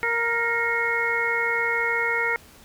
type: harmonic tone with a mistuned harmonic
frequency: 466.2 Hz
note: A#4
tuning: in tune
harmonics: 1 / 2 / 3 / 4 / 5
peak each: -29 / -30 / -28 / -26 / -26 dBFS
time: 0.03-2.36 s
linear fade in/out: 0 ms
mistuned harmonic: 5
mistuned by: -120 cents
effects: pink hiss -50 dBFS RMS until 2.64 s